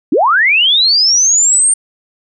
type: linear sweep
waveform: sine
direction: up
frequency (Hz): 237.2 to 8870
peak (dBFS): -7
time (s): 0.12-1.74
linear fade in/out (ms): 5
effects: none